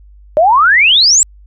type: exponential sweep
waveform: sine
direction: up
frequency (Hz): 587.3 to 7900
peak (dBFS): -5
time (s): 0.37-1.23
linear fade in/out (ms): 0
effects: added 50 Hz sine -37 dBFS peak until 1.46 s